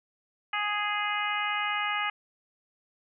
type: harmonic tone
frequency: 415.3 Hz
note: G#4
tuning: in tune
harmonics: 2 / 3 / 4 / 5 / 6 / 7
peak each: -34 / -32 / -35 / -33 / -36 / -36 dBFS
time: 0.53-2.1 s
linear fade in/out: 5 ms
effects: none